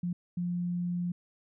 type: tone bursts at uneven times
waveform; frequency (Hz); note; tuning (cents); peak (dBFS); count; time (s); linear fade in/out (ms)
sine; 175.9; F3; +13; -29; 2; 0.03-0.13 / 0.37-1.12; 5
effects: none